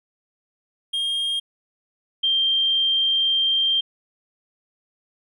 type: tone pair in turn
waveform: triangle / sine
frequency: 3225 / 3171 Hz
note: G7 / G7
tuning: +48 / +19 cents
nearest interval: unison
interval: 29 cents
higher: first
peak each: -20 / -17 dBFS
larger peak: second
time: 0.93-1.4 / 2.23-3.81 s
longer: second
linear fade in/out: 10 ms
effects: none